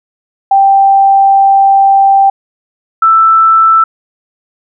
sine tone pair in turn, 785 / 1324.4 Hz, G5 / E6, +2 / +8 cents, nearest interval major sixth, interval 906 cents, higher second, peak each -3 dBFS, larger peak neither, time 0.51-2.3 / 3.02-3.84 s, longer first, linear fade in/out 5 ms, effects none

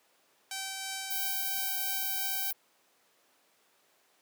5% pulse tone with tremolo, 773 Hz, G5, 24 cents flat, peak -23 dBFS, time 0.51-2.51 s, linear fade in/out 2 ms, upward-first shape triangle, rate 3 Hz, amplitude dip 25%
white high-pass noise, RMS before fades -34 dBFS, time 1.1-2.53 s, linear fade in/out 10 ms, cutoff 11000 Hz, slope 48 dB/octave
effects pink hiss -67 dBFS RMS until 4.21 s + high-pass 400 Hz 12 dB/octave

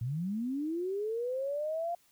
sine linear sweep, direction up, 110 to 700 Hz, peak -31 dBFS, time 0.01-1.95 s, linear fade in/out 5 ms, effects white hiss -67 dBFS RMS until 2.11 s

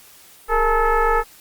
sine tone with frequency modulation, 415.3 Hz, G#4, in tune, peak -14 dBFS, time 0.48-1.24 s, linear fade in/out 50 ms, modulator 439 Hz, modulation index 2.8, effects white hiss -47 dBFS RMS until 1.4 s + Opus 48 kbps

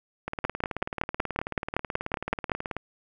two click trains, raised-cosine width 0.5 ms, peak -9 / -16 dBFS, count 12 / 47, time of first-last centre 0.45-2.518 / 0.28-2.766 s, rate 5.32 / 18.5 Hz, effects none

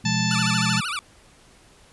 sine chord, F diminished, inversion second, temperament equal with one note detuned, 123.47 / 171.02 / 207.7 Hz, Cb3 / F3 / Ab3, 0 / -36 / 0 cents, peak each -26 / -26 / -26 dBFS, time 0.04-0.81 s, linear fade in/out 10 ms
harmonic tone, 880 Hz, A5, in tune, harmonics 1 / 2 / 3 / 4 / 5 / 6 / 7 / 8, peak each -32 / -31 / -30 / -34 / -31 / -33 / -38 / -33 dBFS, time 0.05-0.8 s, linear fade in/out 5 ms
20% pulse tone with vibrato, 1309 Hz, E6, 13 cents flat, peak -21 dBFS, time 0.31-0.99 s, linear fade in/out 0 ms, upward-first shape sine, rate 13 Hz, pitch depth 230 cents each way
effects pink hiss -53 dBFS RMS until 1.92 s + resampled to 24000 Hz

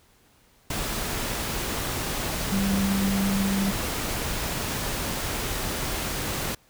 sine tone in noise, 196 Hz, G3, in tune, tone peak -22 dBFS, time 2.52-3.71 s, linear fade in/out 5 ms, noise pink, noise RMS -29 dBFS, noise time 0.7-6.55 s, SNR +4 dB, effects pink hiss -60 dBFS RMS until 6.69 s

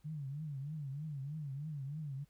sine tone with vibrato, 145.1 Hz, D3, 21 cents flat, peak -39 dBFS, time 0.04-2.25 s, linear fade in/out 20 ms, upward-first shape triangle, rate 3.2 Hz, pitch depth 170 cents each way, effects added 50 Hz sine -70 dBFS peak until 2.29 s + pink hiss -75 dBFS RMS until 2.29 s

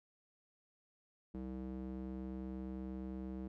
square tone with band-pass filter, 64.3 Hz, C2, 30 cents flat, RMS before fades -44 dBFS, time 1.34-3.48 s, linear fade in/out 5 ms, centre 260 Hz, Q 1.8, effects none

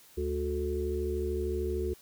harmonic tone, 73.2 Hz, D2, 5 cents flat, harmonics 1 / 3 / 5 / 6, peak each -33 / -42 / -32 / -37 dBFS, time 0.17-1.94 s, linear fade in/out 10 ms, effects white hiss -57 dBFS RMS until 2.01 s

